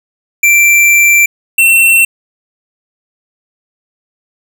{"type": "tone pair in turn", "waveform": "square", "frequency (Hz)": [2350, 2705], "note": ["D7", "E7"], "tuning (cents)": [1, 44], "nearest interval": "major second", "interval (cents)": 243, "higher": "second", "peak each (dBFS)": -5, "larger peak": "neither", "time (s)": [[0.43, 1.26], [1.58, 2.05]], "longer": "first", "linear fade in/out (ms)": 5, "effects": []}